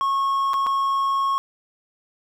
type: tone with dropouts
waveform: triangle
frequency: 1094 Hz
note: C#6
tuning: 23 cents flat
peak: -17 dBFS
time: 0.01-1.38 s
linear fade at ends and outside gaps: 0 ms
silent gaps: 0.534-0.54 / 0.664-0.668 s
effects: none